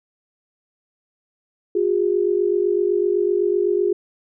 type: tone pair together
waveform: sine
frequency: 358.8 / 406.7 Hz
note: F4 / G#4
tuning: +47 / -36 cents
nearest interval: major second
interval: 217 cents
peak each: -19 dBFS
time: 1.75-3.93 s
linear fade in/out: 5 ms
effects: none